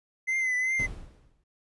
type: tone with vibrato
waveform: triangle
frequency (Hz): 2045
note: C7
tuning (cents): -40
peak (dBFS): -23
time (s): 0.27-0.87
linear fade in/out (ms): 20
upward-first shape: triangle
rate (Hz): 2.6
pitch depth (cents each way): 56
type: noise with exponential decay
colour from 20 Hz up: brown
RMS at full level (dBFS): -31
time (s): 0.79-1.44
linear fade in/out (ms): 5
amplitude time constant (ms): 140
effects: resampled to 24000 Hz